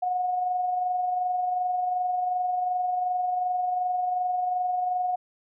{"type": "tone with amplitude modulation", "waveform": "sine", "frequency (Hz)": 727, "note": "F#5", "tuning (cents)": -31, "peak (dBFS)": -22, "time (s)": [0.02, 5.16], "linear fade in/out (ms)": 10, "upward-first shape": "sine", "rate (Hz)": 22.7, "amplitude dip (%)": 35, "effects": []}